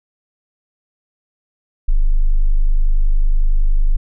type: tone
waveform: sine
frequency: 25.42 Hz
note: G#0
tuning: 36 cents flat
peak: -8 dBFS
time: 1.88-3.97 s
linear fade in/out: 10 ms
effects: tanh soft clip ceiling -4 dBFS